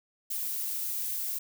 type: noise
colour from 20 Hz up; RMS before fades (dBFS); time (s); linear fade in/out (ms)
violet; -33; 0.3-1.39; 10
effects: none